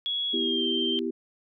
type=tone with pitch glide; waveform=sine; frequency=3349 to 3143 Hz; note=G#7 to G7; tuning=+14 to +4 cents; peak=-26 dBFS; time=0.06-0.99 s; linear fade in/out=0 ms; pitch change=-110 cents; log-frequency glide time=0.3-0.64 s
type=chord; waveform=sine; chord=E minor; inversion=second; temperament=equal; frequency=246.9 / 329.6 / 392 Hz; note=B3 / E4 / G4; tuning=0 / 0 / 0 cents; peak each=-31 dBFS; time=0.33-1.11 s; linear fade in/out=10 ms
effects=none